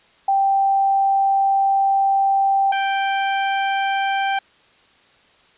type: tone pair in turn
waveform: sine / sawtooth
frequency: 784 / 784 Hz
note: G5 / G5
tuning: 0 / 0 cents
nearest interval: unison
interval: 0 cents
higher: neither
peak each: -14 dBFS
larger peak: neither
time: 0.28-2.72 / 2.72-4.39 s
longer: first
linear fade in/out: 5 ms
effects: white hiss -54 dBFS RMS until 5.57 s + resampled to 8000 Hz